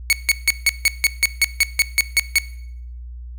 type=tone bursts; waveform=sawtooth; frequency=2218 Hz; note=C#7; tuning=in tune; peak=-8 dBFS; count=13; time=0.1-2.384 s; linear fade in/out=0 ms; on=28 ms; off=160 ms; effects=noise-tail reverb RT60 0.7 s tail -18 dB re dry + added 60 Hz sine -31 dBFS peak until 3.38 s